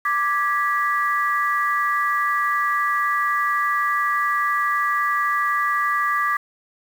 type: chord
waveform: sine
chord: G# diminished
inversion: second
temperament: equal with one note detuned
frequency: 1174.7 / 1661.2 / 1950.6 Hz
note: D6 / G#6 / B6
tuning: 0 / 0 / -22 cents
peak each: -20 / -25 / -25 dBFS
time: 0.05-6.37 s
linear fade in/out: 5 ms
effects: 7-bit